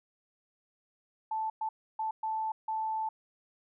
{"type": "tone bursts at uneven times", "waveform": "sine", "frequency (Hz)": 878, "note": "A5", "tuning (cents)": -4, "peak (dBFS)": -30, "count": 5, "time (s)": [[1.31, 1.5], [1.61, 1.69], [1.99, 2.11], [2.23, 2.52], [2.68, 3.09]], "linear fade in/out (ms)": 5, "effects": []}